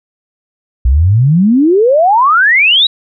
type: exponential sweep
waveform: sine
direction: up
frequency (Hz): 58.27 to 3951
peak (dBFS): -5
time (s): 0.85-2.87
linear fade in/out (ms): 5
effects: none